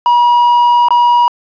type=tone with dropouts; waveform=triangle; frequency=962 Hz; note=B5; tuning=46 cents flat; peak=-4 dBFS; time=0.06-1.28 s; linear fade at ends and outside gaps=1 ms; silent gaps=0.885-0.906 s; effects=resampled to 11025 Hz + 7-bit